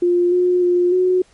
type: tone with pitch steps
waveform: sine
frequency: 351.7 / 359.4 / 354.5 / 366.7 Hz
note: F4 / F4 / F4 / F#4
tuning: +12 / +50 / +26 / -15 cents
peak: -12 dBFS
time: 0.02-1.22 s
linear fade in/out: 5 ms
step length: 300 ms
effects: pink hiss -54 dBFS RMS until 1.33 s + MP3 48 kbps